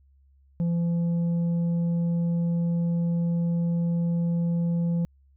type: tone with tanh clipping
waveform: triangle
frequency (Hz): 170.1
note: F3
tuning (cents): -45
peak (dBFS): -23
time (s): 0.6-5.05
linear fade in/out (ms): 0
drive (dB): 9
effects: added 68 Hz sine -56 dBFS peak until 5.36 s